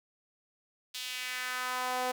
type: tone with high-pass filter sweep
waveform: sawtooth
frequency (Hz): 252.5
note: B3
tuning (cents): +39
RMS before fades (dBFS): -35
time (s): 0.94-2.12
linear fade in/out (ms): 10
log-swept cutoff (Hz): 3600 to 600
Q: 1.9
effects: none